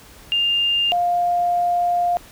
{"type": "tone pair in turn", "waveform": "sine", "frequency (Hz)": [2804, 702.9], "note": ["F7", "F5"], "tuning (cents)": [6, 11], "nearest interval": "2 octaves", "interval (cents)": 2395, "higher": "first", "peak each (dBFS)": -16, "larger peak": "neither", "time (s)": [[0.32, 0.92], [0.92, 2.17]], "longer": "second", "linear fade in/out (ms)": 0, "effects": ["pink hiss -45 dBFS RMS until 2.31 s"]}